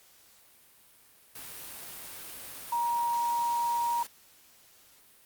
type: tone in noise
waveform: sine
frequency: 945 Hz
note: A#5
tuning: 23 cents sharp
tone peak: -26 dBFS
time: 2.72-4.03 s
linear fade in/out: 5 ms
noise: white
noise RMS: -43 dBFS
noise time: 1.35-4.07 s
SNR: +14 dB
effects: white hiss -59 dBFS RMS until 5.25 s + Opus 48 kbps